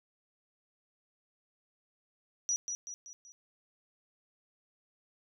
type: tone with echo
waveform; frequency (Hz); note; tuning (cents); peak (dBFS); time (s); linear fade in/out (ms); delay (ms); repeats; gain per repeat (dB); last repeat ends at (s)
sine; 5840; F#8; -24; -28; 2.49-2.56; 0; 190; 4; -6; 3.32
effects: none